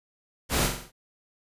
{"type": "noise with echo", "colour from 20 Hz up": "pink", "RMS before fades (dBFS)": -25, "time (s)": [0.49, 0.7], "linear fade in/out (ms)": 50, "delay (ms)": 44, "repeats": 5, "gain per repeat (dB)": -5, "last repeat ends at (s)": 0.92, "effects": ["resampled to 32000 Hz"]}